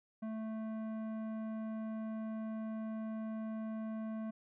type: tone with tanh clipping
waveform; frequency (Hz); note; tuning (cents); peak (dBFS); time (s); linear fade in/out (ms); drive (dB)
triangle; 220; A3; 0; -40; 0.22-4.31; 10; 17
effects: none